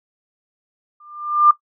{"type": "tone with exponential growth", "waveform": "sine", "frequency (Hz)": 1196, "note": "D6", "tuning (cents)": 31, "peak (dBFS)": -5, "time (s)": [1, 1.51], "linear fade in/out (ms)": 5, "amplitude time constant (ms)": 110, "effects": ["noise-tail reverb RT60 0.1 s tail -17 dB re dry"]}